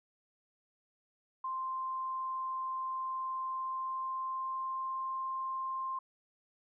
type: tone with pitch glide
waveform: sine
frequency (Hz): 1046.5 to 1053.8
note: C6 to C6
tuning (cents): 0 to +12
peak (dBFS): -34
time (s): 1.44-5.99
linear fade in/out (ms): 5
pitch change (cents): +12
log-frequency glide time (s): 3.46-5.13
effects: none